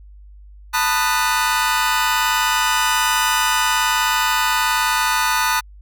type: chord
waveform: sawtooth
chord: B dominant seventh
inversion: third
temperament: just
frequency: 889 / 987.8 / 1234.7 / 1481.6 Hz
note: A5 / B5 / D#6 / F#6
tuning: +18 / 0 / -14 / +2 cents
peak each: -18 dBFS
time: 0.73-5.61 s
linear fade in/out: 20 ms
effects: added 50 Hz sine -39 dBFS peak until 5.81 s